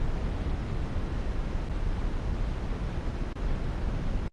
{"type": "noise with dropouts", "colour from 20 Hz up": "brown", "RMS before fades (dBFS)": -29, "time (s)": [0, 4.28], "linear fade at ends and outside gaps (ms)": 1, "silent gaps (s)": [[1.689, 1.696], [3.33, 3.356]], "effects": ["low-pass 5000 Hz 12 dB/octave", "Opus 24 kbps"]}